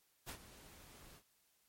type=noise with ADSR envelope; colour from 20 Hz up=pink; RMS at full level=-45 dBFS; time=0.26-1.23 s; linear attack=31 ms; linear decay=80 ms; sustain=-14 dB; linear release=78 ms; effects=white hiss -75 dBFS RMS until 1.68 s + MP3 64 kbps